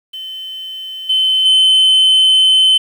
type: tone with level steps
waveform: sine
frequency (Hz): 3061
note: G7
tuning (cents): -42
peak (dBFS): -24 / -9 / -4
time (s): 0.13-2.78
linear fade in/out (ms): 10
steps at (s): 1.09 / 1.45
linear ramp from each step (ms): 10
effects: tanh soft clip ceiling -6 dBFS + 7-bit